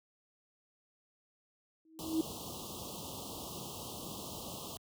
sine tone with exponential growth, 320.4 Hz, E4, 49 cents flat, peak -25 dBFS, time 1.85-2.21 s, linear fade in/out 2 ms, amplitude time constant 77 ms
pink band-stop noise, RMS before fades -43 dBFS, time 1.99-4.77 s, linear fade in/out 0 ms, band 1200 to 2800 Hz, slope 96 dB/octave
effects high-pass 100 Hz 12 dB/octave

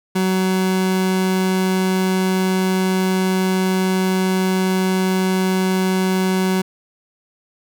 30% pulse tone, 187.3 Hz, F#3, 21 cents sharp, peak -13 dBFS, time 0.15-6.62 s, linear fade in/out 10 ms, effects none

